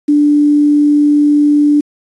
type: tone with quantisation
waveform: sine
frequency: 293.7 Hz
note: D4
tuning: in tune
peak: -6 dBFS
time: 0.08-1.81 s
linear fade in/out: 10 ms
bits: 6
effects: resampled to 22050 Hz